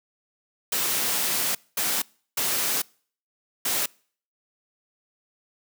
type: noise bursts at uneven times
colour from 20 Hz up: white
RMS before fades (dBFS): -25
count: 4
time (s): 0.72-1.55 / 1.77-2.02 / 2.37-2.82 / 3.65-3.86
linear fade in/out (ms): 5
effects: noise-tail reverb RT60 0.5 s tail -26 dB re dry + high-pass 150 Hz 12 dB/octave